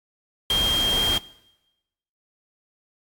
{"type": "tone in noise", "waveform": "sine", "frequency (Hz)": 3206, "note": "G7", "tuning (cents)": 38, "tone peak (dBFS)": -19, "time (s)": [0.5, 1.18], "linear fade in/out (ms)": 2, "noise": "pink", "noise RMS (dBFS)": -28, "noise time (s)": [0.5, 1.18], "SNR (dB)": 6, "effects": ["noise-tail reverb RT60 1.0 s tail -21 dB re dry", "AAC 64 kbps"]}